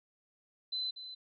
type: tone with echo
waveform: sine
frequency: 4035 Hz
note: B7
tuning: 36 cents sharp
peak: -33 dBFS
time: 0.72-0.91 s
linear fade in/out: 10 ms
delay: 240 ms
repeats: 1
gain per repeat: -10 dB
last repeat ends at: 1.15 s
effects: none